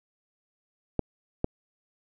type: clicks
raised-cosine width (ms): 2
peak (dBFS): -11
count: 2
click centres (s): 0.993 / 1.444
effects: none